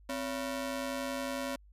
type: ring-modulated tone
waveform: sawtooth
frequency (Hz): 412.9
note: G#4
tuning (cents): -10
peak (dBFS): -27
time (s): 0.09-1.56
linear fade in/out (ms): 5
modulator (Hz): 151
effects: added 50 Hz sine -55 dBFS peak until 1.72 s + resampled to 32000 Hz